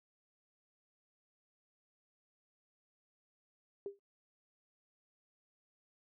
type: tone with exponential decay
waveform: sine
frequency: 400 Hz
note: G4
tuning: 35 cents sharp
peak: -35 dBFS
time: 3.86-3.99 s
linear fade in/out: 1 ms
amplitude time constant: 28 ms
effects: noise-tail reverb RT60 0.2 s tail -24 dB re dry